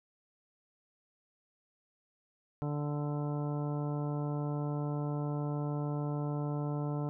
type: harmonic tone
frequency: 146.83 Hz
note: D3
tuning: in tune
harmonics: 1 / 2 / 3 / 4 / 5 / 6 / 7 / 9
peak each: -33 / -39 / -43 / -45 / -47 / -49 / -50 / -52 dBFS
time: 2.62-7.09 s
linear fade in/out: 0 ms
effects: none